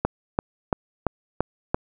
click train, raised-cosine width 1 ms, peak -6 dBFS, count 6, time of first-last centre 0.05-1.745 s, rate 2.95 Hz, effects none

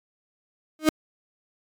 35% pulse tone with exponential growth, 311.1 Hz, D#4, in tune, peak -10 dBFS, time 0.79-0.89 s, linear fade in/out 1 ms, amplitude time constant 20 ms, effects AAC 64 kbps

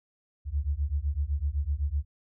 sine beating tone pair, 68.3 / 76.2 Hz, C#2 / D#2, -25 / -36 cents, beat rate 7.9 Hz, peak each -29 dBFS, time 0.45-2.05 s, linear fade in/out 50 ms, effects none

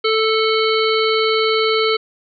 harmonic tone, 440 Hz, A4, in tune, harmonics 1 / 3 / 5 / 7 / 9 / 10, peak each -16 / -21 / -23 / -24 / -26 / -26 dBFS, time 0.04-1.97 s, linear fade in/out 10 ms, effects none

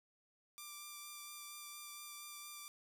5% pulse tone with vibrato, 1181 Hz, D6, 9 cents sharp, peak -37 dBFS, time 0.58-2.68 s, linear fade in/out 0 ms, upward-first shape sine, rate 4.3 Hz, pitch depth 12 cents each way, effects none

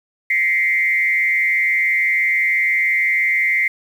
sine tone with frequency modulation, 2083 Hz, C7, 8 cents flat, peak -14 dBFS, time 0.3-3.68 s, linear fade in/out 5 ms, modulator 160 Hz, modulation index 0.7, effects 7-bit

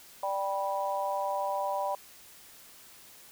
sine chord, G major, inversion second, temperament just, 588 / 784 / 980 Hz, D5 / G5 / B5, +2 / 0 / -14 cents, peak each -33 dBFS, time 0.23-1.95 s, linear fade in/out 2 ms, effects white hiss -53 dBFS RMS until 3.31 s

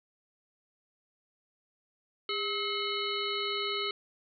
harmonic tone with a mistuned harmonic, 429.4 Hz, A4, 42 cents flat, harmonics 1 / 3 / 5 / 7 / 9 / 10, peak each -36 / -37 / -38 / -36 / -39 / -39 dBFS, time 2.29-3.91 s, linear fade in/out 2 ms, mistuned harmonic 1, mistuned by -100 cents, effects none

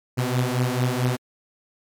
sawtooth beating tone pair, 123.47 / 127.97 Hz, B2 / C3, 0 / -38 cents, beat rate 4.5 Hz, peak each -19 / -20 dBFS, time 0.17-1.17 s, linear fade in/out 20 ms, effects MP3 96 kbps

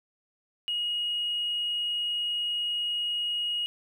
triangle tone with tanh clipping, 2885 Hz, F#7, 44 cents flat, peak -27 dBFS, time 0.68-3.66 s, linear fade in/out 0 ms, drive 4 dB, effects none

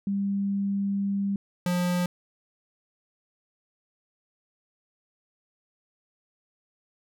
sine / square tone pair in turn, 198.7 / 177.69 Hz, G3 / F3, +24 / +30 cents, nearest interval major second, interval 194 cents, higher first, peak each -24 / -24 dBFS, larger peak neither, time 0.07-1.36 / 1.66-2.06 s, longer first, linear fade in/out 2 ms, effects none

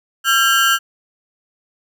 30% pulse ring-modulated tone, 1480 Hz, F#6, in tune, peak -6 dBFS, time 0.24-0.79 s, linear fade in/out 50 ms, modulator 118 Hz, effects none

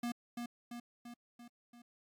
square tone with echo, 238.7 Hz, A#3, 41 cents sharp, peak -36 dBFS, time 0.03-0.12 s, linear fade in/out 5 ms, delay 340 ms, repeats 5, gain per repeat -4 dB, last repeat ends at 1.82 s, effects AAC 64 kbps

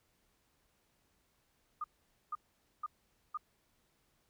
sine tone bursts, 1223 Hz, D#6, 30 cents flat, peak -35 dBFS, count 4, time 1.81-3.374 s, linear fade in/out 5 ms, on 31 ms, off 480 ms, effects pink hiss -75 dBFS RMS until 4.29 s

